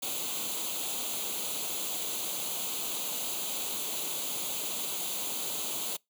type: noise with comb filter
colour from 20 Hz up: white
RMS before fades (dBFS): -34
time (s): 0.02-5.97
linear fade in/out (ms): 10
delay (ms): 0.28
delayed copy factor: +0.75
effects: noise-tail reverb RT60 0.2 s tail -26 dB re dry + high-pass 200 Hz 12 dB/octave